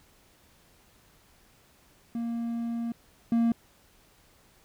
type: tone pair in turn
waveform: triangle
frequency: 233.1 / 231.9 Hz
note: A#3 / A#3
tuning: 0 / -9 cents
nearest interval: unison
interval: 9 cents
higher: first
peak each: -27 / -19 dBFS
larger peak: second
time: 2.15-2.92 / 3.32-3.52 s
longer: first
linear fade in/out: 2 ms
effects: pink hiss -61 dBFS RMS until 4.64 s